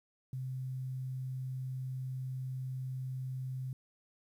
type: tone with quantisation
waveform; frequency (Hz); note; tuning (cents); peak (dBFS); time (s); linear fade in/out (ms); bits
sine; 130; C3; -11; -36; 0.33-3.73; 2; 11
effects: none